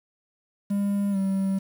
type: tone with pitch glide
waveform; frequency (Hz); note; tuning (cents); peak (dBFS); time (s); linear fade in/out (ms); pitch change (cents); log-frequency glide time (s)
triangle; 201.1 to 193.24; G3 to G3; +44 to -25; -20; 0.7-1.59; 10; -69; 1.11-1.17
effects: 8-bit